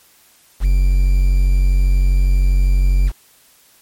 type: tone with quantisation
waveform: triangle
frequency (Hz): 46.25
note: F#1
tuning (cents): 0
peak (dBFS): -8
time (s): 0.6-3.12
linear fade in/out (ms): 50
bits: 6
effects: white hiss -51 dBFS RMS until 3.81 s + MP3 64 kbps